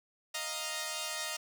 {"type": "chord", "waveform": "5% pulse", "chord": "Eb suspended second", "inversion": "none", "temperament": "equal", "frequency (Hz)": [622.3, 698.5, 932.3], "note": ["Eb5", "F5", "Bb5"], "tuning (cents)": [0, 0, 0], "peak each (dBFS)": [-27, -30, -29], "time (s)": [0.34, 1.37], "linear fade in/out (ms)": 10, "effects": []}